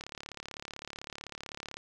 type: click train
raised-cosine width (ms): 0.2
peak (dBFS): -23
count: 64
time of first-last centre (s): 0.01-1.77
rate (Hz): 35.8
effects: none